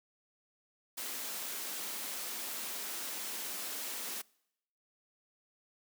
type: high-pass noise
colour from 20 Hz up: white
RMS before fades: -40 dBFS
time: 0.97-4.22 s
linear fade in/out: 10 ms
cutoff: 190 Hz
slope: 48 dB/octave
effects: noise-tail reverb RT60 0.8 s tail -25 dB re dry